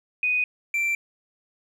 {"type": "tone pair in turn", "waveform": ["sine", "triangle"], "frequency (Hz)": [2489, 2349], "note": ["D#7", "D7"], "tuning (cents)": [0, 0], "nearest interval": "minor second", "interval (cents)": 100, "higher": "first", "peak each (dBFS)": -20, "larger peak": "neither", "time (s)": [[0.23, 0.44], [0.74, 0.95]], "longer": "neither", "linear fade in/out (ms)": 2, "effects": ["10-bit"]}